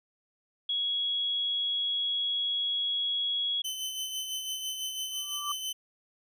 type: tone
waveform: sine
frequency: 3333 Hz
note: G#7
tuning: 5 cents sharp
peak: -27 dBFS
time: 0.69-3.62 s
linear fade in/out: 5 ms
type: tone with tremolo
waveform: sawtooth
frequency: 3047 Hz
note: G7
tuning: 50 cents flat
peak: -28 dBFS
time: 3.64-5.73 s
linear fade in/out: 10 ms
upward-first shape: sine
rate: 6 Hz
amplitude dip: 45%
type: tone with exponential growth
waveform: sine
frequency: 1171 Hz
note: D6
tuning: 5 cents flat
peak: -29 dBFS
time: 5.11-5.52 s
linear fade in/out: 5 ms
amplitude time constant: 87 ms
effects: none